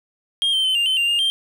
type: tone with pitch steps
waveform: triangle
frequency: 3225 / 3121 / 3061 / 2799 / 3069 / 2787 / 2822 / 3169 Hz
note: G7 / G7 / G7 / F7 / G7 / F7 / F7 / G7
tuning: +48 / -8 / -42 / +3 / -37 / -4 / +17 / +18 cents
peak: -15 dBFS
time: 0.42-1.3 s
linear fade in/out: 0 ms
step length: 110 ms
effects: none